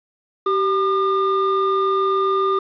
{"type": "tone pair together", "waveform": "triangle", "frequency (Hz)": [386.6, 1207], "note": ["G4", "D6"], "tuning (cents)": [-24, 47], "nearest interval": "octave + minor sixth", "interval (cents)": 1971, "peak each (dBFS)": -17, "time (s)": [0.46, 2.59], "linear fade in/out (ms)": 5, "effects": ["resampled to 11025 Hz", "8-bit"]}